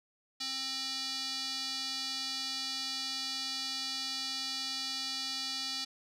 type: tone with band-pass filter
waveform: square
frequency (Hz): 265.2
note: C4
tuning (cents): +23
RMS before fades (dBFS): -37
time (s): 0.4-5.85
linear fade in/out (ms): 10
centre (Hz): 4500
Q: 3.8
effects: none